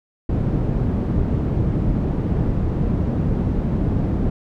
white low-pass noise, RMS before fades -20 dBFS, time 0.29-4.3 s, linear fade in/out 5 ms, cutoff 190 Hz, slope 12 dB/octave, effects none

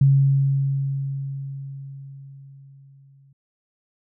sine tone with exponential decay, 137.4 Hz, C#3, 15 cents flat, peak -11 dBFS, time 0.01-3.33 s, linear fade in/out 5 ms, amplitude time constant 720 ms, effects none

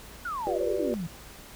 sine exponential sweep, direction down, 1501 to 156.1 Hz, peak -30 dBFS, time 0.25-1.07 s, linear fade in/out 5 ms
sine chord, G dominant seventh, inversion third, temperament just, 352.8 / 392 / 490 / 588 Hz, F4 / G4 / B4 / D5, +18 / 0 / -14 / +2 cents, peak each -32 dBFS, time 0.47-0.94 s, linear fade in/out 0 ms
effects added 55 Hz sine -52 dBFS peak until 1.55 s + pink hiss -47 dBFS RMS until 1.55 s

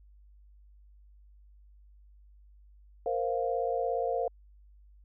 sine chord, Bb suspended second, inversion none, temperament equal, 466.2 / 523.3 / 698.5 Hz, Bb4 / C5 / F5, 0 / 0 / 0 cents, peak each -32 dBFS, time 3.06-4.28 s, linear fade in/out 2 ms, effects added 50 Hz sine -54 dBFS peak until 5.04 s

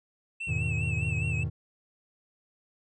triangle tone with vibrato, 2637 Hz, E7, in tune, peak -31 dBFS, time 0.4-1.44 s, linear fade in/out 10 ms, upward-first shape sine, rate 4.9 Hz, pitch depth 62 cents each way
triangle chord, E major seventh, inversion none, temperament equal, 82.41 / 103.83 / 123.47 / 155.56 Hz, E2 / G#2 / B2 / D#3, 0 / 0 / 0 / 0 cents, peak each -31 dBFS, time 0.47-1.5 s, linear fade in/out 20 ms
effects resampled to 24000 Hz

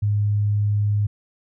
sine tone, 103.6 Hz, G#2, 4 cents flat, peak -17 dBFS, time 0.02-1.07 s, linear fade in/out 10 ms, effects none

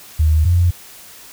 sine tone pair in turn, 77.78 / 87.46 Hz, D#2 / F2, 0 / +3 cents, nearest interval major second, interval 203 cents, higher second, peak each -10 dBFS, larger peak neither, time 0.19-0.45 / 0.45-0.71 s, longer neither, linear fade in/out 10 ms, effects white hiss -40 dBFS RMS until 1.32 s

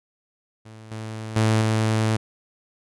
sawtooth tone with level steps, 110 Hz, A2, in tune, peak -37 / -27 / -13 / -15 dBFS, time 0.65-2.17 s, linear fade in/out 10 ms, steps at 0.91 / 1.36 / 1.61 s, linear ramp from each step 5 ms, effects resampled to 24000 Hz

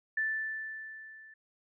sine tone with level ramp, 1760 Hz, A6, in tune, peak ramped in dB -27 to -51 dBFS, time 0.17-1.34 s, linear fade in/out 5 ms, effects none

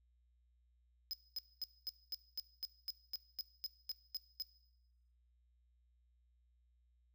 square tone bursts, 5060 Hz, D#8, 28 cents sharp, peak -39 dBFS, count 14, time 1.11-4.422 s, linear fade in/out 0 ms, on 23 ms, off 230 ms, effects noise-tail reverb RT60 0.9 s tail -18 dB re dry + added 60 Hz sine -70 dBFS peak until 7.14 s

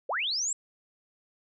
sine linear sweep, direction up, 415.3 to 7780 Hz, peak -27 dBFS, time 0.09-0.53 s, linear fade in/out 5 ms, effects none

